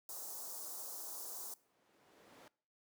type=band-stop noise; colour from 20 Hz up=white; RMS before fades=-46 dBFS; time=0.09-1.54 s; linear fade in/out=2 ms; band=1100 to 5400 Hz; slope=24 dB/octave
type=noise with exponential growth; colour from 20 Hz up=brown; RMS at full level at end=-45 dBFS; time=0.96-2.48 s; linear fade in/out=2 ms; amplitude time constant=330 ms
effects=noise-tail reverb RT60 0.5 s tail -22 dB re dry + high-pass 400 Hz 12 dB/octave